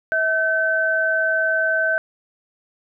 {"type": "tone pair together", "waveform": "sine", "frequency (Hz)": [645, 1534.1], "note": ["E5", "G6"], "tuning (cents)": [-38, -38], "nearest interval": "octave + minor third", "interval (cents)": 1500, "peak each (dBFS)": [-22, -18], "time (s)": [0.12, 1.98], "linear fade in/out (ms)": 0, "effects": []}